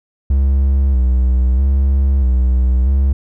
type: tone with vibrato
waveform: triangle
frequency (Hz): 65.41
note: C2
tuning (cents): 0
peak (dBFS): -8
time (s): 0.3-3.13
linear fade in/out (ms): 5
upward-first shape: square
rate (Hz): 0.78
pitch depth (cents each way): 63
effects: none